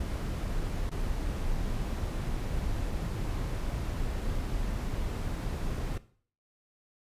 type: noise with dropouts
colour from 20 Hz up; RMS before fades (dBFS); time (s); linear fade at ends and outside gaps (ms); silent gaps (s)
brown; -32; 0-5.98; 5; 0.895-0.914
effects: noise-tail reverb RT60 0.5 s tail -17 dB re dry + resampled to 32000 Hz